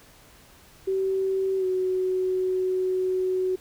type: tone with pitch glide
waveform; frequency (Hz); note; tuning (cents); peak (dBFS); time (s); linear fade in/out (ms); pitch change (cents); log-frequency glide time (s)
sine; 383.2 to 371.6; G4 to F#4; -39 to +7; -22; 0.87-3.56; 10; -54; 1.58-1.65
effects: pink hiss -53 dBFS RMS until 3.6 s